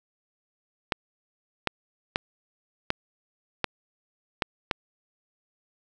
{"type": "clicks", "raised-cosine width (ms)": 0.3, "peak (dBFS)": -7, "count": 7, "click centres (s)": [0.922, 1.673, 2.159, 2.904, 3.643, 4.422, 4.712], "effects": []}